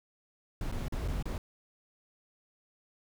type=noise with dropouts; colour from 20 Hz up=brown; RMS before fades=-34 dBFS; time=0.61-1.38 s; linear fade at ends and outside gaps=2 ms; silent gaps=0.716-0.723 / 0.883-0.923 / 1.078-1.083 / 1.226-1.255 s; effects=none